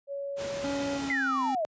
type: tone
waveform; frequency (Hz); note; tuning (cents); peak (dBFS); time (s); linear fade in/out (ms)
sine; 560; C#5; +18; -32; 0.07-1; 50
type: noise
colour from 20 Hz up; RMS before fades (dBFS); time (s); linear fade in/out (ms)
pink; -38; 0.36-1.14; 50
type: tone with pitch glide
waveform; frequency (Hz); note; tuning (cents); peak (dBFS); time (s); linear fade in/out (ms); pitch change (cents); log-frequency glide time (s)
square; 280.7 to 261.9; C#4 to C4; +22 to +2; -32; 0.64-1.55; 2; -120; 0.92-1.42
type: exponential sweep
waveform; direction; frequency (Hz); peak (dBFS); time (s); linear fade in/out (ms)
sine; down; 2093 to 601; -26; 1.1-1.65; 0
effects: high-pass 100 Hz 12 dB/octave + resampled to 16000 Hz